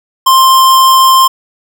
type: tone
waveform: square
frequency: 1051 Hz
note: C6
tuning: 7 cents sharp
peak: -4 dBFS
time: 0.26-1.28 s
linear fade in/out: 10 ms
effects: none